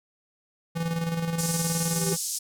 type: tone with tremolo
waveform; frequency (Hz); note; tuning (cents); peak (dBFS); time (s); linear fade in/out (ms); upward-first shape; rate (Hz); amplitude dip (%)
square; 166.4; E3; +17; -25; 0.75-2.17; 20; square; 19; 45
type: band-pass noise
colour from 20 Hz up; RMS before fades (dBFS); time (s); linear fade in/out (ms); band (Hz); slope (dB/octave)
pink; -31; 1.38-2.39; 10; 5500 to 11000; 24
type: tone with exponential growth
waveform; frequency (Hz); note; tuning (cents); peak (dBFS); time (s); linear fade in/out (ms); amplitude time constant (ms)
sine; 392; G4; 0; -25; 1.73-2.13; 2; 85
effects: none